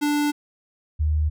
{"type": "tone pair in turn", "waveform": ["square", "sine"], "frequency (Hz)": [293.7, 76.52], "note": ["D4", "D#2"], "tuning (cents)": [0, -28], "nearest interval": "octave + major seventh", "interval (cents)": 2328, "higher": "first", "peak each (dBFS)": [-20, -18], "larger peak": "second", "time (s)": [[0.01, 0.32], [0.99, 1.3]], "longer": "neither", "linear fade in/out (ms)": 20, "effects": []}